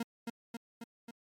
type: tone with echo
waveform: 40% pulse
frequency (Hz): 232.3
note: A#3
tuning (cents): -6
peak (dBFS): -32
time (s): 0-0.03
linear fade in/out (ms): 5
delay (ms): 270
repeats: 4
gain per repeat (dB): -3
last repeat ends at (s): 1.11
effects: MP3 64 kbps